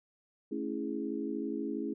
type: chord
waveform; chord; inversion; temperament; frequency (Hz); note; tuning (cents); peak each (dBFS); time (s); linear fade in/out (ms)
sine; A major seventh; none; equal; 220 / 277.2 / 329.6 / 415.3; A3 / C#4 / E4 / G#4; 0 / 0 / 0 / 0; -39 / -37 / -38 / -40; 0.51-1.94; 10
effects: none